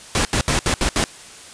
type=noise bursts at uneven times; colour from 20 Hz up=pink; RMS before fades=-18 dBFS; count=6; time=0.15-0.25 / 0.33-0.41 / 0.48-0.59 / 0.66-0.74 / 0.81-0.89 / 0.96-1.04 s; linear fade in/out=0 ms; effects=white hiss -40 dBFS RMS until 1.53 s + resampled to 22050 Hz